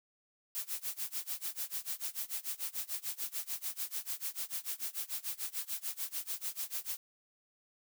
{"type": "noise with tremolo", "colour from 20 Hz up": "blue", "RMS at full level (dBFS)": -36, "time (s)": [0.55, 6.97], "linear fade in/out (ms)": 0, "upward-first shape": "sine", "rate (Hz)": 6.8, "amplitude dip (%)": 95, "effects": []}